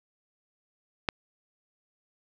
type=click; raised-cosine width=0.3 ms; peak=-9 dBFS; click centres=1.088 s; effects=none